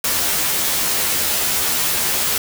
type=noise with comb filter; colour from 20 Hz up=white; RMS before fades=-19 dBFS; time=0.04-2.38 s; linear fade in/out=2 ms; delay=13 ms; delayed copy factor=+0.95; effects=none